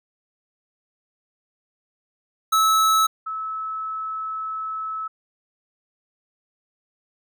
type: tone pair in turn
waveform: square / sine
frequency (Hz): 1300 / 1300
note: E6 / E6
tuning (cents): -24 / -24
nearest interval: unison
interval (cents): 0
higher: neither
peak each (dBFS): -16 / -26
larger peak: first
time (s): 2.52-3.07 / 3.26-5.08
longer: second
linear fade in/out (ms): 10
effects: none